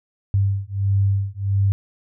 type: beating tone pair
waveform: sine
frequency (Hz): 98 / 99.5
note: G2 / G2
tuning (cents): 0 / +26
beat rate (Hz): 1.5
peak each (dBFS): -20 / -20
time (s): 0.34-1.72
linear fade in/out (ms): 0
effects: none